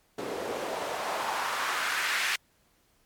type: noise with band-pass filter sweep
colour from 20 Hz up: white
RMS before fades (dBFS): -31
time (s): 0.18-2.36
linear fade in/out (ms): 5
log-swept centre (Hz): 370 to 2100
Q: 1.7
effects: pink hiss -67 dBFS RMS until 3.05 s + MP3 96 kbps